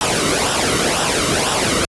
pink noise with flanger, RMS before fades -17 dBFS, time 0.01-1.85 s, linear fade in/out 0 ms, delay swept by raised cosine 0.45 to 1.21 ms, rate 2 Hz, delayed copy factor -0.6, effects high-pass 60 Hz 12 dB/octave + resampled to 24000 Hz

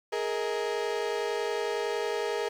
35% pulse chord, Ab suspended second, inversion none, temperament equal with one note detuned, 415.3 / 466.2 / 633.1 Hz, Ab4 / Bb4 / Eb5, 0 / 0 / +30 cents, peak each -30 / -30 / -36 dBFS, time 0.12-2.49 s, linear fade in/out 10 ms, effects low-pass 6000 Hz 12 dB/octave + 9-bit

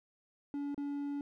triangle tone with dropouts, 285.3 Hz, C#4, 50 cents sharp, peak -33 dBFS, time 0.54-1.21 s, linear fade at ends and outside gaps 1 ms, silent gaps 0.745-0.778 s, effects none

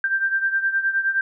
sine beating tone pair, 1574 / 1583.6 Hz, G6 / G6, +7 / +17 cents, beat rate 9.6 Hz, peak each -20 / -25 dBFS, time 0.04-1.21 s, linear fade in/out 2 ms, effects none

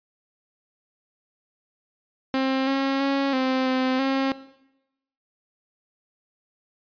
sawtooth tone with pitch steps, 265.2 / 271.6 / 275.4 / 260.4 / 258.8 / 269.1 Hz, C4 / C#4 / C#4 / C4 / C4 / C4, +23 / -35 / -11 / -8 / -19 / +49 cents, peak -17 dBFS, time 2.34-4.32 s, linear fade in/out 0 ms, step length 330 ms, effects noise-tail reverb RT60 0.9 s tail -18 dB re dry + resampled to 11025 Hz

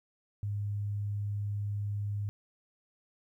sine tone, 102.5 Hz, G#2, 22 cents flat, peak -31 dBFS, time 0.43-2.29 s, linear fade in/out 0 ms, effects 12-bit

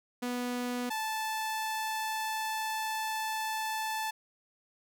sawtooth tone pair in turn, 245.8 / 875.9 Hz, B3 / A5, -8 / -8 cents, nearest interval octave + minor seventh, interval 2200 cents, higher second, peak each -28 dBFS, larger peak neither, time 0.22-0.9 / 0.9-4.11 s, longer second, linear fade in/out 10 ms, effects none

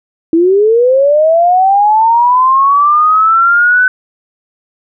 sine linear sweep, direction up, 320 to 1516 Hz, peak -5 dBFS, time 0.33-3.88 s, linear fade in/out 2 ms, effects none

